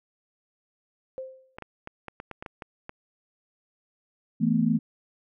sine tone with exponential decay, 523.3 Hz, C5, in tune, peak -30 dBFS, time 1.18-1.57 s, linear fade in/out 0 ms, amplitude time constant 84 ms
clicks, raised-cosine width 0.5 ms, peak -22 dBFS, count 10, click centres 1.585 / 1.623 / 1.874 / 2.083 / 2.201 / 2.313 / 2.425 / 2.462 / 2.622 / 2.894 s
sine chord, E suspended fourth, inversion none, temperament equal with one note detuned, 164.81 / 221.4 / 246.9 Hz, E3 / A3 / B3, 0 / +11 / 0 cents, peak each -26 / -23 / -25 dBFS, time 4.4-4.79 s, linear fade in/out 20 ms
effects none

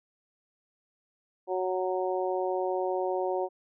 harmonic tone, 185 Hz, F#3, in tune, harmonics 2 / 3 / 4 / 5, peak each -30 / -32 / -33 / -37 dBFS, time 1.47-3.49 s, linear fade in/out 50 ms, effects none

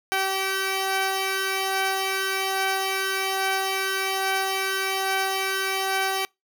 10% pulse tone pair together, 385 / 768.8 Hz, G4 / G5, -31 / -34 cents, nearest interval octave, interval 1197 cents, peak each -17 / -19 dBFS, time 0.12-6.25 s, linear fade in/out 0 ms, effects noise-tail reverb RT60 0.2 s tail -26 dB re dry

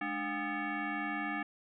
sine tone with frequency modulation, 717 Hz, F5, 45 cents sharp, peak -33 dBFS, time 0.01-1.43 s, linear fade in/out 5 ms, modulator 507 Hz, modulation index 3.1, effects none

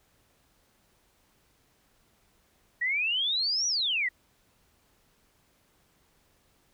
sine exponential two-way sweep, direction up then down, 1885 to 5930 to 1885 Hz, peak -25 dBFS, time 2.81-4.09 s, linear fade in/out 10 ms, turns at 3.67 s, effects pink hiss -67 dBFS RMS until 6.73 s

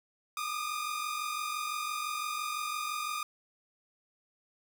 sawtooth tone pair together, 1198.6 / 1244.5 Hz, D6 / D#6, +35 / 0 cents, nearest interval minor second, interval 65 cents, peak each -32 / -33 dBFS, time 0.37-3.23 s, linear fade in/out 2 ms, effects none

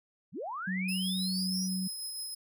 sine linear sweep, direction up, 110 to 5960 Hz, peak -35 dBFS, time 0.32-1.69 s, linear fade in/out 50 ms
sine tone, 186.7 Hz, F#3, 16 cents sharp, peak -31 dBFS, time 0.67-1.88 s, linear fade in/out 10 ms
20% pulse tone with tremolo, 5110 Hz, D#8, 45 cents sharp, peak -30 dBFS, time 0.88-2.35 s, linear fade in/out 10 ms, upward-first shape triangle, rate 6.2 Hz, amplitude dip 35%
effects none

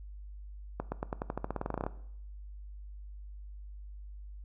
accelerating click train, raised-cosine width 1 ms, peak -19 dBFS, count 18, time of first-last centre 0.8-1.865 s, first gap 120 ms, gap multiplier 0.91, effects noise-tail reverb RT60 0.7 s tail -17 dB re dry + added 50 Hz sine -43 dBFS peak until 4.44 s

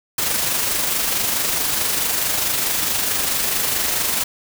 white noise with amplitude modulation, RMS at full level -19 dBFS, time 0.18-4.24 s, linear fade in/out 5 ms, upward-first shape sine, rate 24.6 Hz, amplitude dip 35%, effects none

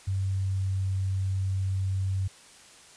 sine tone with pitch glide, 96.3 to 95.69 Hz, G2 to G2, -30 to -41 cents, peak -25 dBFS, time 0.07-2.28 s, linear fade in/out 10 ms, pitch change -11 cents, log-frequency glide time 0.21-0.77 s, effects white hiss -52 dBFS RMS until 2.96 s + resampled to 22050 Hz

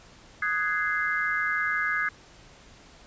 sine chord, Ab dominant seventh, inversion second, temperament just, 1245.9 / 1495.1 / 1661.2 / 2077 Hz, Eb6 / Gb6 / Ab6 / C7, +2 / +18 / 0 / -13 cents, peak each -31 / -32 / -27 / -31 dBFS, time 0.42-2.09 s, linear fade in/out 5 ms, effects pink hiss -52 dBFS RMS until 3.06 s + resampled to 16000 Hz

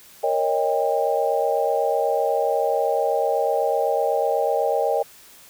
sine chord, Eb dominant seventh, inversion second, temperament equal with one note detuned, 466.2 / 554.4 / 622.3 / 797.7 Hz, Bb4 / Db5 / Eb5 / G5, 0 / 0 / 0 / +30 cents, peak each -24 dBFS, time 0.23-5.03 s, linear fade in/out 10 ms, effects white hiss -48 dBFS RMS until 5.49 s

